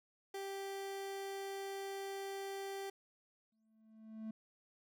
30% pulse tone, 392 Hz, G4, in tune, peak -39 dBFS, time 0.34-2.9 s, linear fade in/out 5 ms
triangle tone with exponential growth, 219.7 Hz, A3, 2 cents flat, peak -38 dBFS, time 3.52-4.31 s, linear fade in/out 5 ms, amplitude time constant 170 ms
effects none

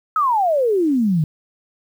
sine exponential sweep, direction down, 1312 to 146.83 Hz, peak -14 dBFS, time 0.16-1.24 s, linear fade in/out 2 ms, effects 8-bit

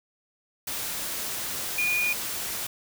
sine tone in noise, 2441 Hz, D#7, 34 cents flat, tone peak -23 dBFS, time 1.78-2.13 s, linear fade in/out 5 ms, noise white, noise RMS -32 dBFS, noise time 0.67-2.67 s, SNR +6 dB, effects none

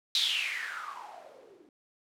violet noise with low-pass filter sweep, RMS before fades -35 dBFS, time 0.15-1.69 s, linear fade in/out 2 ms, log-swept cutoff 4000 to 300 Hz, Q 8, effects none

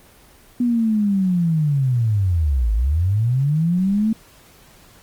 sine linear two-way sweep, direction down then up, 246.9 to 51 to 225 Hz, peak -15 dBFS, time 0.6-4.13 s, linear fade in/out 5 ms, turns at 2.73 s, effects pink hiss -49 dBFS RMS until 5.02 s + Opus 24 kbps

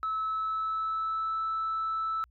sine tone with pitch glide, 1300 to 1315.1 Hz, E6 to E6, -24 to -4 cents, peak -27 dBFS, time 0.03-2.24 s, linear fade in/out 0 ms, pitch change +20 cents, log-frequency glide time 0.26-1.41 s, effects tanh soft clip ceiling -25 dBFS + added 60 Hz sine -59 dBFS peak until 2.3 s

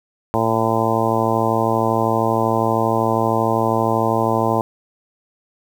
harmonic tone, 112.7 Hz, A2, 42 cents sharp, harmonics 1 / 2 / 3 / 4 / 5 / 6 / 7 / 8 / 9, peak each -24 / -24 / -24 / -24 / -24 / -24 / -24 / -24 / -24 dBFS, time 0.34-4.61 s, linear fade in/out 0 ms, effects 7-bit

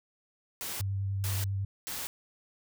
white noise bursts, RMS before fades -37 dBFS, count 3, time 0.61-2.07 s, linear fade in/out 0 ms, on 200 ms, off 430 ms
sine tone with vibrato, 98 Hz, G2, in tune, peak -29 dBFS, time 0.8-1.65 s, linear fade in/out 5 ms, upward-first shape sine, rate 10 Hz, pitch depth 15 cents each way
effects none

